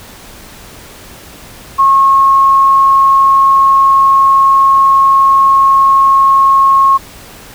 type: tone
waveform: sine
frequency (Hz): 1087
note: C#6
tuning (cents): -34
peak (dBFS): -4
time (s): 1.78-6.98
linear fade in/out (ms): 20
effects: pink hiss -34 dBFS RMS until 7.54 s